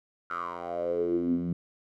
10% pulse tone with band-pass filter sweep, 86.7 Hz, F2, 12 cents flat, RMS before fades -30 dBFS, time 0.3-1.53 s, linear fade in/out 5 ms, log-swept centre 1400 to 180 Hz, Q 8.5, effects none

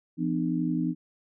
sine tone cluster, 170.2 / 252.9 / 304.3 Hz, F3 / B3 / D#4, -44 / +41 / -38 cents, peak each -29 / -29 / -29 dBFS, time 0.17-0.95 s, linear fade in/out 50 ms, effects none

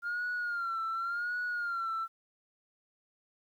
sine tone with vibrato, 1396.9 Hz, F6, in tune, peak -30 dBFS, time 0.02-2.08 s, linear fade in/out 50 ms, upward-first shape sine, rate 0.9 Hz, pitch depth 82 cents each way, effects tanh soft clip ceiling -29 dBFS + 11-bit

